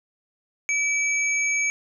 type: tone pair together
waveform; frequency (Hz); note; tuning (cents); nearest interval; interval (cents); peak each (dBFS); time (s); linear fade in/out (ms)
sine; 2303 / 6525; D7 / G#8; -34 / -32; octave + tritone; 1802; -21 / -29; 0.69-1.7; 0
effects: none